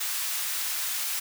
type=high-pass noise; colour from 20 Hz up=white; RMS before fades=-30 dBFS; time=0-1.2 s; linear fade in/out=10 ms; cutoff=1100 Hz; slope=12 dB/octave; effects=none